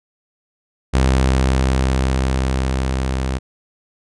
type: tone with level ramp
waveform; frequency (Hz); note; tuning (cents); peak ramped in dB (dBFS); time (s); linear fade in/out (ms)
sawtooth; 65.41; C2; 0; -8 to -15; 0.93-3.39; 20
effects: resampled to 22050 Hz